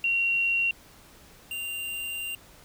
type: tone pair in turn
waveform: sine / square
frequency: 2748 / 2783 Hz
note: F7 / F7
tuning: -29 / -7 cents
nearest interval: unison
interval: 22 cents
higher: second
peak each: -22 / -32 dBFS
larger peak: first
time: 0.04-0.71 / 1.51-2.35 s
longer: second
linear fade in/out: 2 ms
effects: pink hiss -53 dBFS RMS until 2.64 s